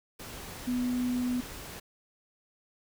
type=tone in noise; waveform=sine; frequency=248 Hz; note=B3; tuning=7 cents sharp; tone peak=-27 dBFS; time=0.67-1.41 s; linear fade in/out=10 ms; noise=pink; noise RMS=-43 dBFS; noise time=0.19-1.8 s; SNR=+13 dB; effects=none